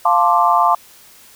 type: chord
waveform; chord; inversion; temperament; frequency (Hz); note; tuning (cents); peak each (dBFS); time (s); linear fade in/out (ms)
sine; D minor seventh; first; equal; 698.5 / 880 / 1046.5 / 1174.7; F5 / A5 / C6 / D6; 0 / 0 / 0 / 0; -16; 0.05-0.75; 5
effects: white hiss -45 dBFS RMS until 1.35 s